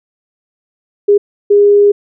sine tone bursts at uneven times, 408.3 Hz, G#4, 29 cents flat, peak -4 dBFS, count 2, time 1.08-1.18 / 1.5-1.92 s, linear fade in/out 10 ms, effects none

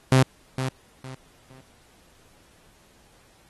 sawtooth tone with echo, 130.81 Hz, C3, in tune, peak -10 dBFS, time 0.12-0.23 s, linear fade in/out 2 ms, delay 460 ms, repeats 3, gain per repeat -11 dB, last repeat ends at 1.61 s, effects pink hiss -58 dBFS RMS until 3.49 s + AAC 32 kbps

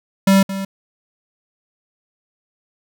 square tone with echo, 194.3 Hz, G3, 15 cents flat, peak -10 dBFS, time 0.27-0.43 s, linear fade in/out 5 ms, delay 220 ms, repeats 1, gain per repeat -13 dB, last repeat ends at 0.65 s, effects none

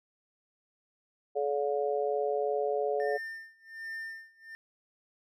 harmonic tone, 142.9 Hz, D3, 47 cents flat, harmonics 3 / 4 / 5, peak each -30 / -32 / -34 dBFS, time 1.35-3.18 s, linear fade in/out 20 ms
triangle tone with tremolo, 1802 Hz, A6, 41 cents sharp, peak -34 dBFS, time 3-4.55 s, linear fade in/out 0 ms, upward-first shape sine, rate 1.3 Hz, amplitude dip 95%
effects none

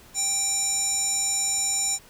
square tone with band-pass filter, 784 Hz, G5, in tune, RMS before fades -25 dBFS, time 0.14-1.99 s, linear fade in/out 50 ms, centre 7400 Hz, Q 6.6, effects pink hiss -51 dBFS RMS until 2.09 s

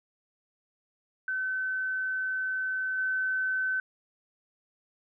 sine tone with level steps, 1524 Hz, G6, 49 cents flat, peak -28 / -26 dBFS, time 1.28-3.8 s, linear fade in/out 2 ms, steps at 2.98 s, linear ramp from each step 2 ms, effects none

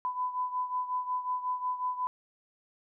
sine beating tone pair, 1000 / 1005.5 Hz, B5 / B5, +21 / +31 cents, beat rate 5.5 Hz, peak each -31 / -36 dBFS, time 0.05-2.07 s, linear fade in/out 0 ms, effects none

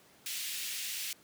pink high-pass noise, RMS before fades -38 dBFS, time 0.26-1.13 s, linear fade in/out 2 ms, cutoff 2300 Hz, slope 24 dB/octave, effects pink hiss -61 dBFS RMS until 1.23 s + high-pass 150 Hz 12 dB/octave

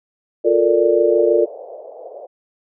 sine chord, Bb major seventh, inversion second, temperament equal with one note detuned, 352.5 / 440 / 466.2 / 587.3 Hz, F4 / A4 / Bb4 / D5, +16 / 0 / 0 / 0 cents, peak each -17 dBFS, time 0.44-1.46 s, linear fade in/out 20 ms
pink band-pass noise, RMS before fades -35 dBFS, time 1.09-2.27 s, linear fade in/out 20 ms, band 470 to 670 Hz, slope 48 dB/octave
effects none

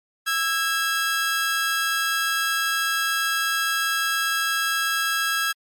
sawtooth tone pair together, 1323.3 / 1637 Hz, E6 / G#6, +6 / -25 cents, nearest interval major third, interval 369 cents, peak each -22 / -19 dBFS, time 0.26-5.53 s, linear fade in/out 20 ms, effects MP3 64 kbps

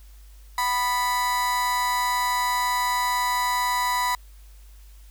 35% pulse tone with amplitude modulation, 987.8 Hz, B5, in tune, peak -17 dBFS, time 0.58-4.15 s, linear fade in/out 2 ms, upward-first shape sine, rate 238 Hz, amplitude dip 60%, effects added 50 Hz sine -44 dBFS peak until 5.1 s + white hiss -58 dBFS RMS until 5.1 s

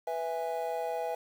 triangle chord, E major, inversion second, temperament just, 494.4 / 659.3 / 824.1 Hz, B4 / E5 / G#5, +2 / 0 / -14 cents, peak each -34 / -33 / -34 dBFS, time 0.07-1.15 s, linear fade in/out 5 ms, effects 9-bit

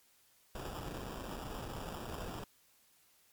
pink noise with sample-and-hold, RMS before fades -43 dBFS, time 0.55-2.44 s, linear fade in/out 2 ms, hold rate 2100 Hz, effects white hiss -68 dBFS RMS until 3.32 s + MP3 96 kbps

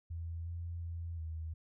sine tone with pitch steps, 83.4 / 85.1 / 84.2 / 80.3 Hz, E2 / F2 / E2 / E2, +21 / -44 / +37 / -45 cents, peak -38 dBFS, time 0.1-1.54 s, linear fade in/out 10 ms, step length 360 ms, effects none

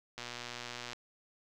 click train, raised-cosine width 0.2 ms, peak -24 dBFS, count 92, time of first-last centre 0.18-0.932 s, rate 121 Hz, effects none

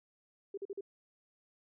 sine tone bursts, 396.2 Hz, G4, 18 cents sharp, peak -37 dBFS, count 4, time 0.54-0.809 s, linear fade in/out 5 ms, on 35 ms, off 43 ms, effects none

